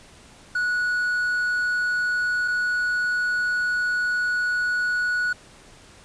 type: tone pair in turn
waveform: triangle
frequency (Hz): 1466 / 1466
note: F#6 / F#6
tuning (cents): -16 / -16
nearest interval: unison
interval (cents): 0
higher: neither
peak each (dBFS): -19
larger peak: neither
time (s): 0.55-2.48 / 2.48-5.33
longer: second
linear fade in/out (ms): 5
effects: pink hiss -49 dBFS RMS until 6.04 s + resampled to 22050 Hz